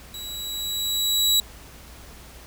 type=tone with level ramp; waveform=sawtooth; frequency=3900 Hz; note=B7; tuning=23 cents flat; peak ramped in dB=-31 to -13 dBFS; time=0.14-1.4 s; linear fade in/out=2 ms; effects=added 60 Hz sine -46 dBFS peak until 2.46 s + pink hiss -46 dBFS RMS until 2.46 s